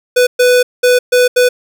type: tone bursts at uneven times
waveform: square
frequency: 496.1 Hz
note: B4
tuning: 8 cents sharp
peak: -7 dBFS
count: 5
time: 0.16-0.27 / 0.39-0.63 / 0.83-0.99 / 1.12-1.28 / 1.36-1.49 s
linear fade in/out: 10 ms
effects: none